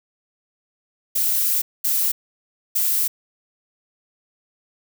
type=noise bursts at uneven times; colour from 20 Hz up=violet; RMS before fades=-20 dBFS; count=3; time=1.15-1.62 / 1.84-2.12 / 2.75-3.08 s; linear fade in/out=10 ms; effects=none